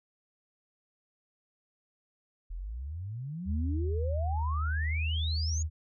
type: exponential sweep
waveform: sine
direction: up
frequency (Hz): 38.97 to 6860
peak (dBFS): -35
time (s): 2.5-5.63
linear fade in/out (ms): 10
type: tone with vibrato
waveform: sine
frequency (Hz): 78.3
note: D#2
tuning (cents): +11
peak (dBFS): -28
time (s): 3.45-5.7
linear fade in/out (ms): 50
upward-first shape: sine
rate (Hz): 0.67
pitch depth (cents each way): 34
effects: none